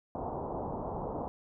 white low-pass noise, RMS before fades -37 dBFS, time 0.15-1.28 s, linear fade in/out 0 ms, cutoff 960 Hz, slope 48 dB/octave, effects none

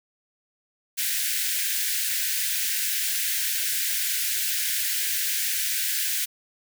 white high-pass noise, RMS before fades -26 dBFS, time 0.97-6.26 s, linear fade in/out 20 ms, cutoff 1500 Hz, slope 96 dB/octave, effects none

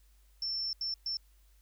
sine tone bursts at uneven times, 5380 Hz, E8, 34 cents sharp, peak -32 dBFS, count 3, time 0.42-0.73 / 0.81-0.94 / 1.06-1.17 s, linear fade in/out 2 ms, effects added 50 Hz sine -60 dBFS peak until 1.61 s + white hiss -71 dBFS RMS until 1.61 s

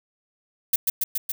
violet noise with echo, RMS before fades -19 dBFS, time 0.73-0.76 s, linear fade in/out 5 ms, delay 140 ms, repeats 4, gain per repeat -2 dB, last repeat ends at 1.32 s, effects none

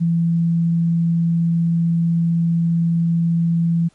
sine tone, 167.8 Hz, E3, 31 cents sharp, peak -14 dBFS, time 0-3.89 s, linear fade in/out 20 ms, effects pink hiss -58 dBFS RMS until 3.94 s + MP3 48 kbps

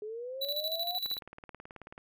sine linear sweep, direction up, 415.3 to 730 Hz, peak -37 dBFS, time 0.02-0.98 s, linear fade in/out 2 ms
square tone with tremolo, 3951 Hz, B7, in tune, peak -31 dBFS, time 0.41-1.19 s, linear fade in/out 10 ms, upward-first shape square, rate 13 Hz, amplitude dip 65%
click train, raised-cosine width 0.5 ms, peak -31 dBFS, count 18, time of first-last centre 1.06-1.979 s, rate 18.5 Hz
effects none

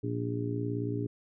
harmonic tone, 58.2 Hz, A#1, 2 cents flat, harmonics 2 / 3 / 4 / 5 / 6 / 7, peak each -33 / -44 / -42 / -35 / -45 / -37 dBFS, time 0.03-1.07 s, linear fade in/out 10 ms, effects none

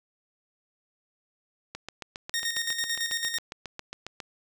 click train, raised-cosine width 0.2 ms, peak -19 dBFS, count 19, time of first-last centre 1.75-4.202 s, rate 7.34 Hz
15% pulse tone with tremolo, 1851 Hz, A#6, 13 cents flat, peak -20 dBFS, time 2.34-3.38 s, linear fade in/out 0 ms, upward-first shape square, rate 9 Hz, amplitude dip 55%
effects none

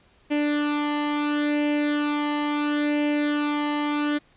sawtooth tone with flanger, 294.8 Hz, D4, 7 cents sharp, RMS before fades -24 dBFS, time 0.3-4.19 s, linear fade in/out 20 ms, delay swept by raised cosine 0.4 to 1.01 ms, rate 0.73 Hz, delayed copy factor +0.65, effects pink hiss -59 dBFS RMS until 4.36 s + resampled to 8000 Hz

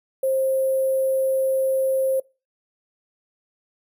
sine tone with sample-and-hold, 530 Hz, C5, 22 cents sharp, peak -18 dBFS, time 0.23-2.2 s, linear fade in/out 5 ms, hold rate 11025 Hz, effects noise-tail reverb RT60 0.3 s tail -24 dB re dry

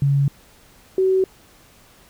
sine tone pair in turn, 140 / 378.1 Hz, C#3 / F#4, +18 / +38 cents, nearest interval octave + perfect fourth, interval 1720 cents, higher second, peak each -14 dBFS, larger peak neither, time 0.02-0.28 / 0.98-1.24 s, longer neither, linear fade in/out 2 ms, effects pink hiss -51 dBFS RMS until 2.09 s

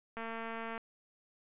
click train, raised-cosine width 0.5 ms, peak -27 dBFS, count 139, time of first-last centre 0.17-0.778 s, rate 227 Hz, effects resampled to 8000 Hz

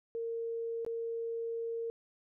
sine tone with dropouts, 460 Hz, A#4, 23 cents flat, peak -34 dBFS, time 0.15-1.9 s, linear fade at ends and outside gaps 0 ms, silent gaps 0.849-0.864 s, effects none

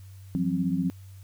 sine tone cluster, 171 / 186.5 / 264.9 Hz, F3 / F#3 / C4, -36 / +14 / +22 cents, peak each -28 dBFS, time 0.35-0.9 s, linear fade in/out 0 ms, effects added 96 Hz sine -43 dBFS peak until 1.23 s + white hiss -60 dBFS RMS until 1.23 s

